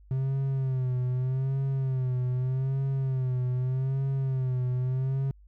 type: tone with vibrato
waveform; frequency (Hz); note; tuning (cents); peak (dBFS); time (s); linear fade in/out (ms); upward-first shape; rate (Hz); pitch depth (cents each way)
triangle; 130.6; C3; -3; -23; 0.11-5.31; 0; sine; 0.82; 70
effects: added 50 Hz sine -51 dBFS peak until 5.47 s